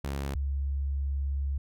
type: tone pair in turn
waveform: sawtooth / sine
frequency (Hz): 69.3 / 69.3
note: C#2 / C#2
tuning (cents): 0 / 0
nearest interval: unison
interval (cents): 0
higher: neither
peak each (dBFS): -27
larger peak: neither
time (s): 0.04-0.35 / 0.35-1.58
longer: second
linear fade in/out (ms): 5
effects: none